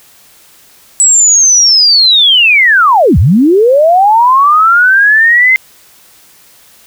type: linear two-way sweep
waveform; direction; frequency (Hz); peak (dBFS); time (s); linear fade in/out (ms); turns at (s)
sine; down then up; 7902 to 66.4 to 2088; -3; 1-5.56; 0; 3.18
effects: white hiss -42 dBFS RMS until 6.86 s